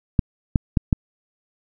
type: clicks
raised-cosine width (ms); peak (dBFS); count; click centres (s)
5; -3; 4; 0.192 / 0.558 / 0.772 / 0.928
effects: none